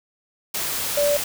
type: tone in noise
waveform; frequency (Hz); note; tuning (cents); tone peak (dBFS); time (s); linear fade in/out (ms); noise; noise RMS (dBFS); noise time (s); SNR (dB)
sine; 580; D5; -22; -17; 0.97-1.17; 5; white; -26; 0.54-1.24; +6
effects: none